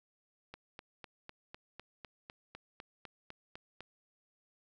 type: click train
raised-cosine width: 0.3 ms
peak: -30 dBFS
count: 14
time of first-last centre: 0.54-3.806 s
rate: 3.98 Hz
effects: none